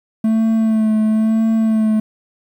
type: tone with vibrato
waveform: triangle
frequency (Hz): 220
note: A3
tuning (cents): 0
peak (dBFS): -10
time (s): 0.24-2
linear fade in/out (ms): 5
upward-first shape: sine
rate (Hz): 1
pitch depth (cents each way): 27
effects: 8-bit